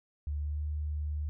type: tone with pitch glide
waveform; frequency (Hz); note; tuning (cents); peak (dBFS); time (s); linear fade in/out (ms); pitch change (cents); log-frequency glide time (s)
sine; 73.42 to 74.92; D2 to D2; 0 to +35; -31; 0.27-1.29; 0; +35; 0.37-0.61
effects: none